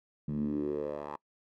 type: tone with band-pass filter sweep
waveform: 10% pulse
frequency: 73.42 Hz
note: D2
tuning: in tune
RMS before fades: -34 dBFS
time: 0.28-1.16 s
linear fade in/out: 5 ms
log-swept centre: 170 to 900 Hz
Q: 4.8
effects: noise-tail reverb RT60 0.1 s tail -24 dB re dry